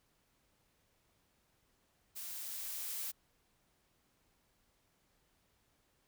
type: noise with level ramp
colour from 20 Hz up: blue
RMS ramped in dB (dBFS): -45 to -40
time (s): 2.15-3.12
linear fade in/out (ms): 20
effects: pink hiss -75 dBFS RMS until 6.07 s